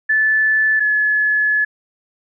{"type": "tone pair in turn", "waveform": "sine", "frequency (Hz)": [1744, 1709.1], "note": ["A6", "G#6"], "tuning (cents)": [-16, 49], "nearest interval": "unison", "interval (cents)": 35, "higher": "first", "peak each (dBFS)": [-12, -13], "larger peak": "first", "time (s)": [[0.09, 0.8], [0.8, 1.65]], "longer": "second", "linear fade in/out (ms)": 10, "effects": []}